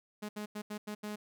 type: tone bursts at uneven times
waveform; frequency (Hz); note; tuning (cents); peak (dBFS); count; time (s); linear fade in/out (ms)
sawtooth; 209.8; G#3; +18; -34; 6; 0.22-0.29 / 0.36-0.46 / 0.55-0.62 / 0.7-0.78 / 0.87-0.95 / 1.03-1.16; 10
effects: none